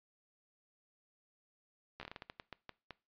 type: slowing click train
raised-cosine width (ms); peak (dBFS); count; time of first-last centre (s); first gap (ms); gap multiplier
0.3; -29; 13; 2-2.907; 13; 1.29
effects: noise-tail reverb RT60 0.3 s tail -21 dB re dry + resampled to 11025 Hz